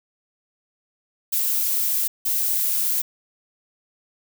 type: noise bursts at uneven times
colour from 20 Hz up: violet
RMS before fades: -22 dBFS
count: 2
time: 1.32-2.08 / 2.25-3.02 s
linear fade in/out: 10 ms
effects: none